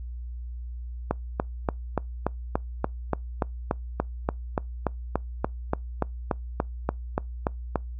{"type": "click train", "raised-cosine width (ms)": 1, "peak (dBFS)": -9, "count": 24, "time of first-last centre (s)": [1.11, 7.757], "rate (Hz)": 3.46, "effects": ["noise-tail reverb RT60 0.2 s tail -26 dB re dry", "added 60 Hz sine -33 dBFS peak until 7.99 s"]}